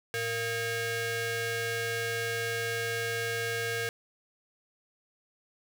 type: ring-modulated tone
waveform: sawtooth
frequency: 576 Hz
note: D5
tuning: 34 cents flat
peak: -23 dBFS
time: 0.14-3.89 s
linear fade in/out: 0 ms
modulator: 1040 Hz
effects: none